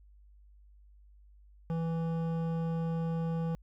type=tone with hard clipping; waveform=sine; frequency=164.81 Hz; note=E3; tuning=in tune; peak=-32 dBFS; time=1.7-3.55 s; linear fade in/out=0 ms; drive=12 dB; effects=added 50 Hz sine -55 dBFS peak until 3.62 s